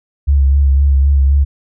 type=tone with vibrato; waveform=sine; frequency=69.3 Hz; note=C#2; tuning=in tune; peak=-7 dBFS; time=0.27-1.45 s; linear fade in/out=20 ms; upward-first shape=sine; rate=3.9 Hz; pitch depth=39 cents each way; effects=none